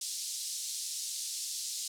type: band-pass noise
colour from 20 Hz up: pink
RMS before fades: -38 dBFS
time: 0.01-1.88 s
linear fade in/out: 5 ms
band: 4400 to 10000 Hz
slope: 24 dB/octave
effects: none